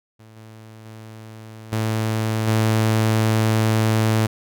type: tone with level steps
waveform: sawtooth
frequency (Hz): 110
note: A2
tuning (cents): 0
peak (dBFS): -40 / -36 / -33 / -16 / -12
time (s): 0.19-4.27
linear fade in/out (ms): 10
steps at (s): 0.36 / 0.85 / 1.72 / 2.47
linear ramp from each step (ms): 10
effects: none